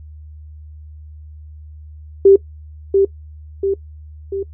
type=tone with echo; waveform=sine; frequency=392 Hz; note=G4; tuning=in tune; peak=-4 dBFS; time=2.25-2.36 s; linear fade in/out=5 ms; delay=690 ms; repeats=3; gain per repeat=-5 dB; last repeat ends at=4.43 s; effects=noise-tail reverb RT60 0.1 s tail -20 dB re dry + added 76 Hz sine -34 dBFS peak until 4.53 s